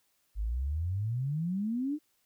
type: exponential sweep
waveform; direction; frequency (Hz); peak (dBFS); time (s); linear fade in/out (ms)
sine; up; 49 to 311.1; -29; 0.35-1.99; 50
effects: white hiss -73 dBFS RMS until 2.25 s